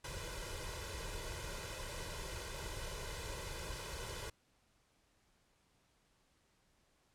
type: noise with comb filter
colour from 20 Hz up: pink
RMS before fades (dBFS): -44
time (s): 0.04-4.3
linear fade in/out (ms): 5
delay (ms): 2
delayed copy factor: +0.75
effects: pink hiss -74 dBFS RMS until 7.14 s + low-pass 10000 Hz 12 dB/octave